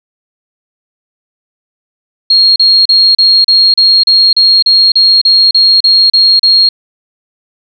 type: tone bursts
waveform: sine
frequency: 4263 Hz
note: C8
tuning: 32 cents sharp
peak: -3 dBFS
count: 15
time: 2.3-6.69 s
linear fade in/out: 5 ms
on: 260 ms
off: 35 ms
effects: none